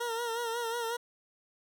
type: tone with vibrato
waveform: 20% pulse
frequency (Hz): 466.2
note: A#4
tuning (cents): 0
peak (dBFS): -27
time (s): 0-0.97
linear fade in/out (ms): 10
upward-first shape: sine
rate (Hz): 5.5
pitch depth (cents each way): 55
effects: none